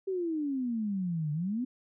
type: exponential two-way sweep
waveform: sine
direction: down then up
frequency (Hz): 392 to 146 to 262.9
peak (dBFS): -29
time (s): 0.07-1.65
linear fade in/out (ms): 10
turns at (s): 1.32
effects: none